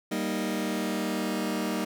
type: chord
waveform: sawtooth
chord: Eb major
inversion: first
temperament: just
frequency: 194.45 / 233.3 / 311.1 Hz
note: G3 / Bb3 / Eb4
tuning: -14 / +2 / 0 cents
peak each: -28 dBFS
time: 0.11-1.85 s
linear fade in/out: 10 ms
effects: none